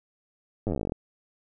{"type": "slowing click train", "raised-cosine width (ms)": 2, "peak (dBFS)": -16, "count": 17, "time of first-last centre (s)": [0.67, 0.921], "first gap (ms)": 9, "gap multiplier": 1.07, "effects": []}